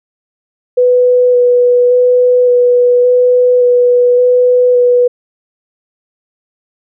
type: tone with vibrato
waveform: sine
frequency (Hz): 493.4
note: B4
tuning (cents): -2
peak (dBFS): -5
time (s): 0.77-5.08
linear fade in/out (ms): 10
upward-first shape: square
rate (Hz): 0.88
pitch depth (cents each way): 10
effects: none